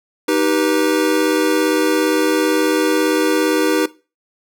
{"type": "chord", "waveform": "square", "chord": "Eb augmented", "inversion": "none", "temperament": "just", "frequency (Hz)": [311.1, 388.9, 486.1], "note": ["Eb4", "G4", "B4"], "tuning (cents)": [0, -14, -28], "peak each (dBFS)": [-18, -20, -20], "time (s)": [0.28, 3.86], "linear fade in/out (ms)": 5, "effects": ["noise-tail reverb RT60 0.3 s tail -18 dB re dry"]}